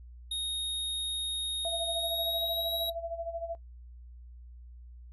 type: tone with pitch glide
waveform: square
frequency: 3729 to 3856 Hz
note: A#7 to B7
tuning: 0 to -42 cents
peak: -31 dBFS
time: 0.31-2.9 s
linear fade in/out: 5 ms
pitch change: +58 cents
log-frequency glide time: 1.88-2.74 s
type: tone with tremolo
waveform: sine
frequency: 670 Hz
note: E5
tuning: 28 cents sharp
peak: -31 dBFS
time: 1.65-3.55 s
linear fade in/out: 0 ms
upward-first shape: sine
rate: 13 Hz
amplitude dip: 75%
effects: noise-tail reverb RT60 0.1 s tail -18 dB re dry + added 60 Hz sine -46 dBFS peak until 5.12 s